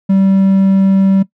triangle tone, 193.4 Hz, G3, 23 cents flat, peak -5 dBFS, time 0.09-1.23 s, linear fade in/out 10 ms, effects noise-tail reverb RT60 0.1 s tail -18 dB re dry

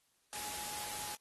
sine tone in noise, 838 Hz, G#5, 15 cents sharp, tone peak -49 dBFS, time 0.33-1.15 s, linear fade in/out 0 ms, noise white, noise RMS -42 dBFS, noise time 0.33-1.15 s, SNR -10 dB, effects white hiss -75 dBFS RMS until 1.2 s + AAC 32 kbps

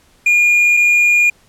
triangle tone pair in turn, 2426 / 2426 Hz, D#7 / D#7, -44 / -44 cents, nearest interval unison, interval 0 cents, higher neither, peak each -7 dBFS, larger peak neither, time 0.26-0.77 / 0.77-1.3 s, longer second, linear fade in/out 5 ms, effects pink hiss -52 dBFS RMS until 1.48 s + low-pass 12000 Hz 12 dB/octave

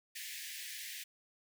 pink high-pass noise, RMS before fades -45 dBFS, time 0.15-1.04 s, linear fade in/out 10 ms, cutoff 1700 Hz, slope 96 dB/octave, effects none

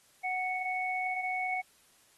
sine tone pair together, 741 / 2216 Hz, F#5 / C#7, +2 / -1 cents, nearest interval octave + perfect fifth, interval 1897 cents, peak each -33 / -33 dBFS, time 0.23-1.62 s, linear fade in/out 20 ms, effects white hiss -64 dBFS RMS until 2.17 s + AAC 32 kbps

